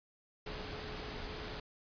sine tone in noise, 425.2 Hz, G#4, 41 cents sharp, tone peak -50 dBFS, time 0.46-1.6 s, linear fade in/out 5 ms, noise pink, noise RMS -43 dBFS, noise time 0.46-1.6 s, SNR -10 dB, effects resampled to 11025 Hz

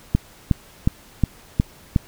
click train, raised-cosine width 5 ms, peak -3 dBFS, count 6, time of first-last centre 0.15-1.962 s, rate 2.76 Hz, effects pink hiss -48 dBFS RMS until 2.07 s

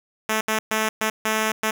5% pulse tone bursts at uneven times, 218.1 Hz, A3, 15 cents flat, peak -9 dBFS, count 6, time 0.29-0.41 / 0.48-0.59 / 0.71-0.89 / 1.01-1.1 / 1.25-1.52 / 1.63-1.71 s, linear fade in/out 5 ms, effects none

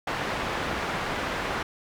white low-pass noise, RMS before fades -30 dBFS, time 0.07-1.63 s, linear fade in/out 5 ms, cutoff 1700 Hz, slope 12 dB/octave, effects none

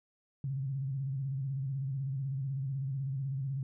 sine tone with vibrato, 135.3 Hz, C#3, 42 cents flat, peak -32 dBFS, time 0.44-3.63 s, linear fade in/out 2 ms, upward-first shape square, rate 16 Hz, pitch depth 65 cents each way, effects none

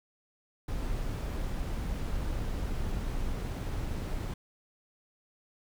brown noise, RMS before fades -33 dBFS, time 0.68-4.34 s, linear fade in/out 5 ms, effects none

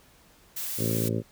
blue noise, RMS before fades -33 dBFS, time 0.56-1.09 s, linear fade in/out 10 ms
harmonic tone, 55.8 Hz, A1, 25 cents sharp, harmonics 2 / 3 / 4 / 5 / 6 / 7 / 8 / 9 / 10, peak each -29 / -33 / -32 / -36 / -36 / -34 / -40 / -38 / -41 dBFS, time 0.77-1.23 s, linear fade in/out 50 ms
effects pink hiss -58 dBFS RMS until 1.31 s

